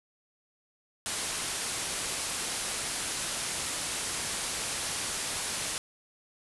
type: low-pass noise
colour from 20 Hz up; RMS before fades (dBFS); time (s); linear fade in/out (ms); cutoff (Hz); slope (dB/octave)
white; -34; 1.06-5.78; 0; 11000; 96
effects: none